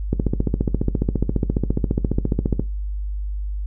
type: click train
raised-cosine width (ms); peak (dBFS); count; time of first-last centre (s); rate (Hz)
3; -6; 37; 0.13-2.596; 14.6
effects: noise-tail reverb RT60 0.2 s tail -17 dB re dry + added 50 Hz sine -23 dBFS peak until 3.66 s